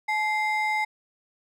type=ring-modulated tone; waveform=triangle; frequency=1474 Hz; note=F#6; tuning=7 cents flat; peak=-18 dBFS; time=0.08-0.85 s; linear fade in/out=10 ms; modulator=617 Hz; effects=none